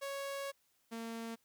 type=tone pair in turn; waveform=sawtooth; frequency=554.4 / 228.4 Hz; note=C#5 / A#3; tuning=0 / -35 cents; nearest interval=octave + minor third; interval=1535 cents; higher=first; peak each=-35 / -37 dBFS; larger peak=first; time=0.01-0.52 / 0.91-1.36 s; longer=first; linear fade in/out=20 ms; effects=white hiss -75 dBFS RMS until 1.44 s